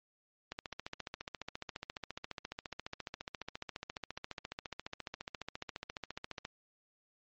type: click train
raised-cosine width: 0.2 ms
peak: -22 dBFS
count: 87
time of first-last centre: 0.52-6.451 s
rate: 14.5 Hz
effects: low-pass 5000 Hz 12 dB/octave + MP3 32 kbps